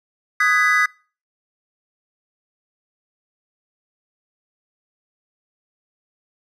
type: chord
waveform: triangle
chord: G# minor seventh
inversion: second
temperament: just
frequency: 1245.9 / 1495.1 / 1661.2 / 1993.5 Hz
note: D#6 / F#6 / G#6 / B6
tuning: +2 / +18 / 0 / +16 cents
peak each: -18 / -22 / -18 / -16 dBFS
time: 0.4-0.86 s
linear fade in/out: 5 ms
effects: noise-tail reverb RT60 0.4 s tail -26 dB re dry